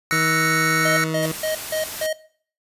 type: chord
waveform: square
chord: F# dominant seventh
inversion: third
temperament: equal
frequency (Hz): 1318.5 / 1480 / 1864.7 / 2217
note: E6 / F#6 / A#6 / C#7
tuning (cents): 0 / 0 / 0 / 0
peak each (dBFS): -25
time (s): 0.11-1.04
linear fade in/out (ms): 0
type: tone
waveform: 20% pulse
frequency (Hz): 159.3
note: D#3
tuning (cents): +41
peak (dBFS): -18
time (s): 0.12-1.32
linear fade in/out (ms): 5
type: tone bursts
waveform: square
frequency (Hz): 627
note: D#5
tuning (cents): +13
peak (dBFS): -22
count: 5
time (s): 0.85-2.13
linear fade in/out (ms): 5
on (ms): 120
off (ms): 170
type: noise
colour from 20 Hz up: white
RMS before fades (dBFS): -31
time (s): 1.22-2.07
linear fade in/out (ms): 10
effects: noise-tail reverb RT60 0.5 s tail -18 dB re dry + resampled to 32000 Hz